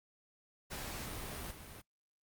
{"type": "noise with level steps", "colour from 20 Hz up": "pink", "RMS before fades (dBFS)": [-43, -51], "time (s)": [0.7, 1.82], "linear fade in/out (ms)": 20, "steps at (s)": 1.5, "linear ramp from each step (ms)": 20, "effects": ["noise-tail reverb RT60 0.1 s tail -21 dB re dry", "Opus 48 kbps"]}